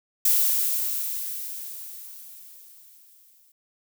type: noise with exponential decay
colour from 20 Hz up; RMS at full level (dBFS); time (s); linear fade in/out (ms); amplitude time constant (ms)
violet; -19; 0.25-3.52; 5; 710
effects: none